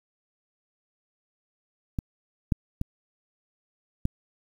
clicks, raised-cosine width 5 ms, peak -15 / -9 / -15 / -12 dBFS, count 4, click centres 1.988 / 2.522 / 2.814 / 4.054 s, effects 8-bit

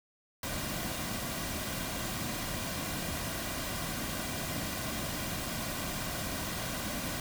pink noise with comb filter, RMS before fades -36 dBFS, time 0.43-7.2 s, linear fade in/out 2 ms, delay 2.3 ms, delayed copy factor -0.5, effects none

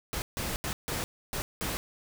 pink noise bursts at uneven times, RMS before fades -33 dBFS, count 6, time 0.13-0.22 / 0.37-0.56 / 0.64-0.73 / 0.88-1.04 / 1.33-1.42 / 1.61-1.77 s, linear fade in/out 0 ms, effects none

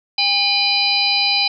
harmonic tone with a mistuned harmonic, 810 Hz, G#5, 43 cents flat, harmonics 1 / 3 / 4 / 5 / 6, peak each -24 / -20 / -25 / -19 / -19 dBFS, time 0.18-1.48 s, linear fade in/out 5 ms, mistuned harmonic 4, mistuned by -120 cents, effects none

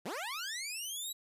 15% pulse linear sweep, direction up, 139.1 to 3939 Hz, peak -31 dBFS, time 0.05-1.13 s, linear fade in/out 10 ms, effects resampled to 32000 Hz

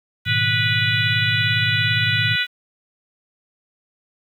harmonic tone, 490.9 Hz, B4, 10 cents flat, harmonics 3 / 4 / 5 / 6 / 7 / 8, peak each -23 / -24 / -25 / -26 / -26 / -27 dBFS, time 0.25-2.47 s, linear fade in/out 50 ms
sine chord, G# minor, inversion none, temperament equal with one note detuned, 105.95 / 123.47 / 155.56 Hz, G#2 / B2 / D#3, +35 / 0 / 0 cents, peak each -24 / -26 / -29 dBFS, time 0.26-2.36 s, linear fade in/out 10 ms
effects 8-bit

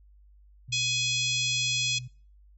sine tone with pitch glide, 123.47 to 125.12 Hz, B2 to B2, 0 to +23 cents, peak -37 dBFS, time 0.68-2.08 s, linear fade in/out 10 ms, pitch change +23 cents, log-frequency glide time 1.04-1.28 s
harmonic tone, 840 Hz, G#5, 19 cents sharp, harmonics 3 / 4 / 5 / 6 / 7 / 8 / 9, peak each -30 / -29 / -34 / -36 / -35 / -38 / -38 dBFS, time 0.72-1.99 s, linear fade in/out 10 ms
effects noise-tail reverb RT60 0.4 s tail -25 dB re dry + added 50 Hz sine -53 dBFS peak until 2.57 s

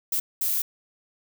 violet noise bursts at uneven times, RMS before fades -25 dBFS, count 2, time 0.12-0.2 / 0.41-0.62 s, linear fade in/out 5 ms, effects none

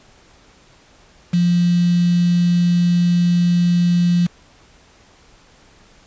sine tone with quantisation, 174.61 Hz, F3, in tune, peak -12 dBFS, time 1.33-4.27 s, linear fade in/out 10 ms, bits 5, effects pink hiss -50 dBFS RMS until 6.06 s + resampled to 16000 Hz

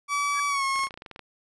30% pulse tone with pitch glide, 1147 to 1085.8 Hz, D6 to C#6, -41 to -36 cents, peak -21 dBFS, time 0.08-0.89 s, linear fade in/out 50 ms, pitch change -95 cents, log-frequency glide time 0.48-0.64 s
sine tone with exponential growth, 1661.2 Hz, G#6, in tune, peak -31 dBFS, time 0.3-0.4 s, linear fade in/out 5 ms, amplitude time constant 20 ms
clicks, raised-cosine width 0.3 ms, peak -25 dBFS, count 12, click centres 0.759 / 0.792 / 0.836 / 0.87 / 0.908 / 0.941 / 0.975 / 1.021 / 1.062 / 1.113 / 1.161 / 1.193 s
effects resampled to 22050 Hz

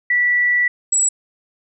sine tone pair in turn, 1957 / 7790 Hz, B6 / B8, -16 / -25 cents, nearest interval 2 octaves, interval 2391 cents, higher second, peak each -13 dBFS, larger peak neither, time 0.1-0.68 / 0.92-1.09 s, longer first, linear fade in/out 5 ms, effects none

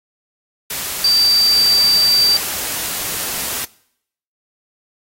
sine tone in noise, 4660 Hz, D8, 14 cents flat, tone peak -10 dBFS, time 1.04-2.37 s, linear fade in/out 5 ms, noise white, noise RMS -23 dBFS, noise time 0.7-3.65 s, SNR +10 dB, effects noise-tail reverb RT60 0.7 s tail -22 dB re dry + AAC 48 kbps

